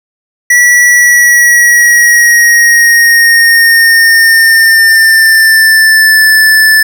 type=tone with pitch glide; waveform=square; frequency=1944 to 1752 Hz; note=B6 to A6; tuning=-28 to -8 cents; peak=-3 dBFS; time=0.5-6.83 s; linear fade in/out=5 ms; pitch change=-180 cents; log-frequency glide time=0.93-6.21 s; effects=none